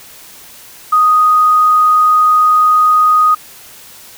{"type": "tone with quantisation", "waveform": "sine", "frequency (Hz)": 1244.5, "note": "D#6", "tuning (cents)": 0, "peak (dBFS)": -6, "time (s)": [0.92, 3.35], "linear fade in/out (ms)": 10, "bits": 6, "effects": ["white hiss -37 dBFS RMS until 4.17 s"]}